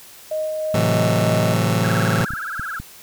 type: tone with tremolo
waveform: sine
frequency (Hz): 622.3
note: D#5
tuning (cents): 0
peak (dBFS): -20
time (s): 0.31-1.54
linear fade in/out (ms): 5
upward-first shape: sine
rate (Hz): 3.2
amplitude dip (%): 25
type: chord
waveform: sawtooth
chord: F# half-diminished seventh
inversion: first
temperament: just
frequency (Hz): 111 / 133.2 / 166.5 / 185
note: A2 / C3 / E3 / F#3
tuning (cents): +16 / +31 / +18 / 0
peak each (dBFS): -16 / -20 / -17 / -21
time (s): 0.74-2.25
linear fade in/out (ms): 5
type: tone with vibrato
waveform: sine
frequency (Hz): 1472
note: F#6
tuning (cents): -9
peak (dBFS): -25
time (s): 1.84-2.79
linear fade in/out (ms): 5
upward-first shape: sine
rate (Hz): 19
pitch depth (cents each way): 220
type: clicks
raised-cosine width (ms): 5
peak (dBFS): -18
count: 5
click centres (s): 2.206 / 2.306 / 2.336 / 2.596 / 2.8
effects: white hiss -43 dBFS RMS until 3.02 s